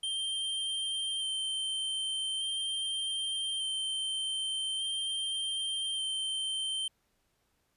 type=tone with vibrato; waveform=square; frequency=3136 Hz; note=G7; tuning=in tune; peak=-32 dBFS; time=0.03-6.88 s; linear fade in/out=5 ms; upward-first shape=square; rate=0.42 Hz; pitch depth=11 cents each way; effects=pink hiss -75 dBFS RMS until 7.76 s + resampled to 32000 Hz